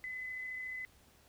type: tone with amplitude modulation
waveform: sine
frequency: 2019 Hz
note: B6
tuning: 38 cents sharp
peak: -38 dBFS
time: 0.04-0.85 s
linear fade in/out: 0 ms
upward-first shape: sine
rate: 34 Hz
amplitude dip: 25%
effects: added 72 Hz sine -70 dBFS peak until 1.28 s + pink hiss -65 dBFS RMS until 1.28 s